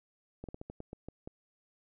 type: slowing click train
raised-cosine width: 2 ms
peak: -29 dBFS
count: 9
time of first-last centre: 0.44-1.275 s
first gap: 47 ms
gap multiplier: 1.22
effects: none